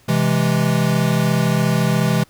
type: chord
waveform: square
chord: C augmented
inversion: none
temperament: equal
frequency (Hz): 130.81 / 164.81 / 207.7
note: C3 / E3 / G#3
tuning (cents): 0 / 0 / 0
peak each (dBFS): -20 / -19 / -21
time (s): 0.08-2.24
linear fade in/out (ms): 10
effects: pink hiss -53 dBFS RMS until 2.29 s